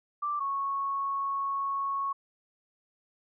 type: tone pair in turn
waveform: sine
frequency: 1174.7 / 1103.7 Hz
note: D6 / C#6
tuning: 0 / -8 cents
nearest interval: minor second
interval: 108 cents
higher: first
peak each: -28 dBFS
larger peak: neither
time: 0.22-0.4 / 0.4-2.13 s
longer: second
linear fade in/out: 10 ms
effects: none